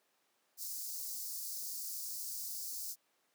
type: high-pass noise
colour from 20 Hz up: white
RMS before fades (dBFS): -42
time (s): 0.57-2.96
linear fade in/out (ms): 50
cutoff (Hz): 4600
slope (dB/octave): 48
effects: pink hiss -75 dBFS RMS until 3.34 s + high-pass 400 Hz 12 dB/octave